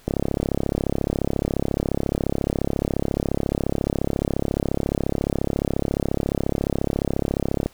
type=click train; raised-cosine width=2 ms; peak=-8 dBFS; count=261; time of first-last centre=0.08-7.66 s; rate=34.3 Hz; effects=pink hiss -53 dBFS RMS until 7.73 s